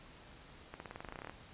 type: accelerating click train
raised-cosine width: 0.5 ms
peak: -29 dBFS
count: 15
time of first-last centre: 0.74-1.296 s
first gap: 61 ms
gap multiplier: 0.93
effects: pink hiss -56 dBFS RMS until 1.53 s + resampled to 8000 Hz